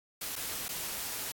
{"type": "noise with dropouts", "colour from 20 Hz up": "white", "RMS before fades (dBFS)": -37, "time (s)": [0.21, 1.32], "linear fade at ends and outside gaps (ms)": 5, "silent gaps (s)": [[0.356, 0.361], [0.683, 0.689]], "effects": ["AAC 64 kbps"]}